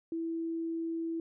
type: tone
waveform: sine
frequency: 329.6 Hz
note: E4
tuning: in tune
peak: -32 dBFS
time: 0.12-1.2 s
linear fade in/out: 2 ms
effects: none